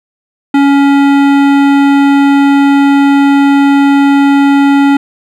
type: tone with hard clipping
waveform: sine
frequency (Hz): 280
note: C#4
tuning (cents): +18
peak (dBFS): -6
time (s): 0.54-4.97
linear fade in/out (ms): 5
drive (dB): 16
effects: none